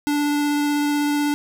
square tone with vibrato, 292.1 Hz, D4, 9 cents flat, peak -19 dBFS, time 0.07-1.34 s, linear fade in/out 0 ms, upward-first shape sine, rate 16 Hz, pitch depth 8 cents each way, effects none

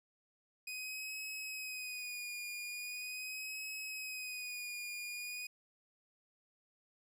sawtooth tone with vibrato, 2494 Hz, D#7, 3 cents sharp, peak -38 dBFS, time 0.67-5.47 s, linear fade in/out 5 ms, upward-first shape sine, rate 0.41 Hz, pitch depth 45 cents each way, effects none

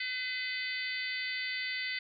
harmonic tone, 507 Hz, B4, 45 cents sharp, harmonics 3 / 4 / 5 / 6 / 7 / 8 / 9, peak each -45 / -35 / -44 / -45 / -45 / -47 / -42 dBFS, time 0-1.99 s, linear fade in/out 5 ms, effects none

